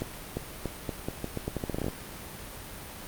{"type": "accelerating click train", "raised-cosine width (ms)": 2, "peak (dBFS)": -17, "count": 17, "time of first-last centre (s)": [0.02, 1.883], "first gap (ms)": 350, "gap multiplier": 0.82, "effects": ["pink hiss -42 dBFS RMS until 3.07 s", "Opus 48 kbps"]}